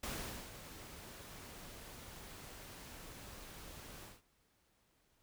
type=noise with ADSR envelope; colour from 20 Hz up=pink; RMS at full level=-41 dBFS; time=0.03-4.22 s; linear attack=6 ms; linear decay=460 ms; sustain=-11 dB; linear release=180 ms; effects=pink hiss -75 dBFS RMS until 5.22 s